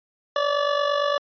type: tone with amplitude modulation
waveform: 25% pulse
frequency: 577 Hz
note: D5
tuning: 31 cents flat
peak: -14 dBFS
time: 0.36-1.18 s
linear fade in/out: 2 ms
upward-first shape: sine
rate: 48.8 Hz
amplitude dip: 60%
effects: resampled to 11025 Hz